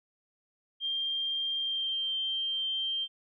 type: tone with pitch glide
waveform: sine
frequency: 3188 to 3151 Hz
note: G7 to G7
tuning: +28 to +8 cents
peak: -29 dBFS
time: 0.8-3.08 s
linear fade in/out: 50 ms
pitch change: -20 cents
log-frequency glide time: 1.59-1.97 s
effects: none